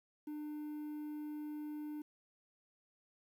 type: tone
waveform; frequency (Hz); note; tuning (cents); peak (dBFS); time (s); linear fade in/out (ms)
triangle; 300; D4; +37; -39; 0.27-2.02; 5
effects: 11-bit